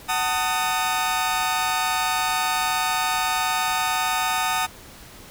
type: chord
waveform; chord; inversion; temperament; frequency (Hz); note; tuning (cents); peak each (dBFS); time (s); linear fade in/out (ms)
sawtooth; D# diminished; first; just; 746.7 / 896 / 1244.5; F#5 / A5 / D#6; +16 / +31 / 0; -22; 0.08-4.67; 20
effects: pink hiss -44 dBFS RMS until 5.3 s